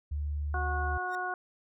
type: tone with pitch glide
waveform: sine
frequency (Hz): 73.42 to 74.02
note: D2 to D2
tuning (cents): 0 to +14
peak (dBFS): -30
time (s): 0.11-0.98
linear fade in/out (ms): 10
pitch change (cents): +14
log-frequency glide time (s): 0.41-0.68
type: harmonic tone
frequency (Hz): 364.6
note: F#4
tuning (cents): -25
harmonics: 1 / 2 / 3 / 4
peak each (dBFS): -41 / -35 / -38 / -35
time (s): 0.54-1.34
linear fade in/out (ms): 2
type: tone with exponential growth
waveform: 15% pulse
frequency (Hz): 1854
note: A#6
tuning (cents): -10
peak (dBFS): -39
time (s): 1.06-1.15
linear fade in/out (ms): 0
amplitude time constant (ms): 18
effects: none